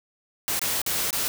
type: noise with dropouts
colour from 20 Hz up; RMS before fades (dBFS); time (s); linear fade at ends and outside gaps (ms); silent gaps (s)
white; -26; 0.48-1.28; 0; 0.593-0.616 / 0.817-0.863 / 1.106-1.129
effects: none